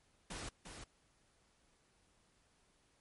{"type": "noise with echo", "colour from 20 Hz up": "pink", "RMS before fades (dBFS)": -45, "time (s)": [0.3, 0.49], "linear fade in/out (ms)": 5, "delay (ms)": 350, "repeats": 1, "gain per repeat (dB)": -6, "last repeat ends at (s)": 0.84, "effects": ["pink hiss -73 dBFS RMS until 3 s", "MP3 48 kbps"]}